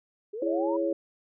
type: linear sweep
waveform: sine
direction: up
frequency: 395.7 to 987.8 Hz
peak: -33 dBFS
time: 0.33-0.77 s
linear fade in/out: 10 ms
type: chord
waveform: sine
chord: C# minor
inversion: first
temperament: just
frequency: 332.6 / 415.8 / 554.4 Hz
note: E4 / G#4 / C#5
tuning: +16 / +2 / 0 cents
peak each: -28 / -33 / -28 dBFS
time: 0.42-0.93 s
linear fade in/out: 5 ms
effects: none